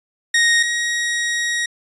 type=tone pair in turn; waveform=sawtooth; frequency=1867 / 1889.8 Hz; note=A#6 / A#6; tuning=+2 / +23 cents; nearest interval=unison; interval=21 cents; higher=second; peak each=-9 / -15 dBFS; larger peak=first; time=0.34-0.63 / 0.63-1.66 s; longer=second; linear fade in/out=5 ms; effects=resampled to 22050 Hz